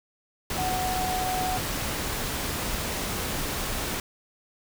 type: tone in noise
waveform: sine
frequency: 740 Hz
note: F#5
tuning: in tune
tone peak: -27 dBFS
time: 0.58-1.58 s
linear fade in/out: 2 ms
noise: pink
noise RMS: -30 dBFS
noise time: 0.5-4 s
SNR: 0 dB
effects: none